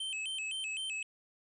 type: tone with vibrato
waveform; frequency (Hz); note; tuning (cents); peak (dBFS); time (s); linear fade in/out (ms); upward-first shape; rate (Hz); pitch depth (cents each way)
square; 2837; F7; +27; -36; 0-1.03; 5; square; 3.9; 160
effects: resampled to 24000 Hz + 12-bit